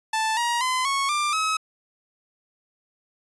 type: tone with pitch steps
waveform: sawtooth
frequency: 880 / 948.6 / 1022.6 / 1102.3 / 1188.3 / 1281 Hz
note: A5 / A#5 / C6 / C#6 / D6 / E6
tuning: 0 / +30 / -40 / -10 / +20 / -50 cents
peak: -18 dBFS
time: 0.13-1.57 s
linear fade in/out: 5 ms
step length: 240 ms
effects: resampled to 24000 Hz